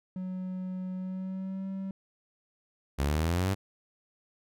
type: tone with pitch glide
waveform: triangle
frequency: 185 to 192.52 Hz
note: F#3 to G3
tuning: 0 to -31 cents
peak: -31 dBFS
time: 0.16-1.91 s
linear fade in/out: 2 ms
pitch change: +69 cents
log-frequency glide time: 0.95-1.68 s
type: exponential sweep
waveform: sawtooth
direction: up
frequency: 67.8 to 99.9 Hz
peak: -22 dBFS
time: 2.98-3.55 s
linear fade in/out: 20 ms
effects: none